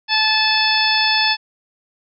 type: harmonic tone with a mistuned harmonic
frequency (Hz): 870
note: A5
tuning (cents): -20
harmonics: 1 / 2 / 3 / 4 / 5 / 6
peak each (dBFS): -21 / -21 / -21 / -21 / -21 / -21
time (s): 0.08-1.37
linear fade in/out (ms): 50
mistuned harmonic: 5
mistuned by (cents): +22
effects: none